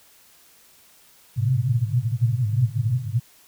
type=band-pass noise; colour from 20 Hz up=pink; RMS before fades=-22 dBFS; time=1.36-3.2 s; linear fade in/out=10 ms; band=110 to 130 Hz; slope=96 dB/octave; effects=white hiss -54 dBFS RMS until 3.47 s